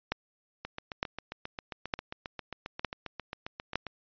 two click trains, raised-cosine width 0.3 ms, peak -21 / -12 dBFS, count 25 / 5, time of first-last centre 0.65-3.867 / 0.12-3.756 s, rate 7.46 / 1.1 Hz, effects resampled to 11025 Hz

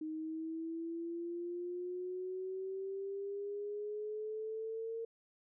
sine exponential sweep, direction up, 311.1 to 457.8 Hz, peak -38 dBFS, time 0.01-5.05 s, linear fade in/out 5 ms, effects none

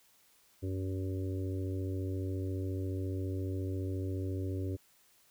harmonic tone, 94.4 Hz, F#2, 35 cents sharp, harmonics 1 / 3 / 4 / 5 / 6, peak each -34 / -40 / -42 / -48 / -51 dBFS, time 0.62-4.77 s, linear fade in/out 20 ms, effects white hiss -66 dBFS RMS until 5.3 s

